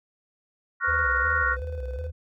sine chord, Gb major seventh, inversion second, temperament equal, 1108.7 / 1396.9 / 1480 / 1864.7 Hz, Db6 / F6 / Gb6 / Bb6, 0 / 0 / 0 / 0 cents, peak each -29 / -25 / -26 / -28 dBFS, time 0.8-1.57 s, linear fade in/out 50 ms
triangle tone with tremolo, 505 Hz, B4, 39 cents sharp, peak -32 dBFS, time 0.83-2.11 s, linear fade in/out 50 ms, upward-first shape square, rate 19 Hz, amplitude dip 50%
sine tone with vibrato, 71.6 Hz, D2, 43 cents flat, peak -30 dBFS, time 0.87-2.12 s, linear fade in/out 20 ms, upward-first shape square, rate 2.7 Hz, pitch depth 160 cents each way
effects none

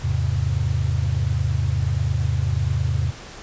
sine chord, E augmented, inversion none, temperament equal with one note detuned, 82.41 / 103.83 / 132.33 Hz, E2 / G#2 / B#2, 0 / 0 / +20 cents, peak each -23 dBFS, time 0.01-3.13 s, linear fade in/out 50 ms, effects pink hiss -39 dBFS RMS until 3.42 s + resampled to 16000 Hz

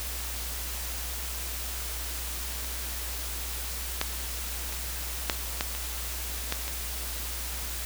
clicks, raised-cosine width 0.2 ms, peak -21 / -8 / -21 / -6 / -9 / -18 / -10 / -17 dBFS, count 8, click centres 2.646 / 4.014 / 4.724 / 5.298 / 5.609 / 5.75 / 6.524 / 6.68 s, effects added 60 Hz sine -36 dBFS peak until 7.85 s + white hiss -36 dBFS RMS until 7.85 s

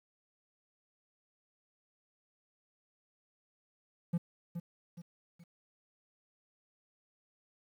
triangle tone with echo, 171.2 Hz, F3, 34 cents flat, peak -26 dBFS, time 4.13-4.18 s, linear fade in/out 10 ms, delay 420 ms, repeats 3, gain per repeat -8 dB, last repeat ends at 5.44 s, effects 11-bit

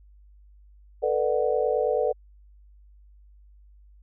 sine chord, B minor seventh, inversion third, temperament just, 444.5 / 493.9 / 592.7 / 740.8 Hz, A4 / B4 / D5 / F#5, +18 / 0 / +16 / +2 cents, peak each -26 / -25 / -27 / -31 dBFS, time 1.02-2.13 s, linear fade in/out 20 ms, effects added 50 Hz sine -50 dBFS peak until 4.02 s

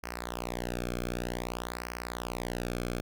sawtooth tone with flanger, 60.1 Hz, B1, 46 cents flat, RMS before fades -36 dBFS, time 0.03-3.01 s, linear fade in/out 10 ms, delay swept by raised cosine 0.27 to 1.06 ms, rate 0.53 Hz, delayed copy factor -0.85, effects none

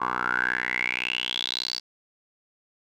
10% pulse tone with band-pass filter sweep, 61.8 Hz, B1, 2 cents sharp, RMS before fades -28 dBFS, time 0-1.8 s, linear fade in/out 20 ms, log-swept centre 1100 to 4800 Hz, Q 9, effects none

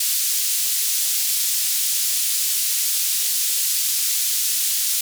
white band-pass noise, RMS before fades -21 dBFS, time 0-5.01 s, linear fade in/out 5 ms, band 4000 to 14000 Hz, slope 12 dB/octave, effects none

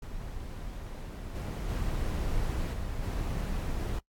brown noise with level steps, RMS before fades -39 / -34 / -31 / -35 / -32 dBFS, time 0.02-3.99 s, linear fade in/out 5 ms, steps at 1.34 / 1.68 / 2.72 / 3.02 s, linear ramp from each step 20 ms, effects noise-tail reverb RT60 0.1 s tail -21 dB re dry + AAC 64 kbps

